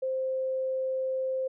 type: tone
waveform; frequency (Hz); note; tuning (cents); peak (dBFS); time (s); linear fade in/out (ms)
sine; 523.3; C5; 0; -27; 0.02-1.48; 10
effects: none